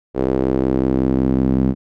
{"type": "tone with band-pass filter sweep", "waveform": "sawtooth", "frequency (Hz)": 65.41, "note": "C2", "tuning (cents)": 0, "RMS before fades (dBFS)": -17, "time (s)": [0.14, 1.75], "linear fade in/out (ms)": 50, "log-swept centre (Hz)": [410, 230], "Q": 2.2, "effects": []}